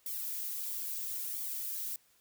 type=noise with flanger; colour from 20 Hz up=violet; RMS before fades=-38 dBFS; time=0.06-1.96 s; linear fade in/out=2 ms; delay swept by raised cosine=0.88 to 5.58 ms; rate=0.75 Hz; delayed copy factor=+0.9; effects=white hiss -68 dBFS RMS until 2.2 s